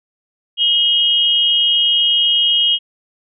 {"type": "tone pair together", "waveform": "sine", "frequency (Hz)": [2892, 3232], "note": ["F#7", "G#7"], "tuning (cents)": [-40, -48], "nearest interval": "major second", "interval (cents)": 192, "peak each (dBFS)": -14, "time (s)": [0.57, 2.79], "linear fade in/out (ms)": 50, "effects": []}